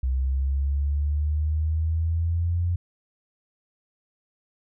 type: linear sweep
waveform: sine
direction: up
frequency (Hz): 64 to 88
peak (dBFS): -21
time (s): 0.03-2.76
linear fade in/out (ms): 5
effects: none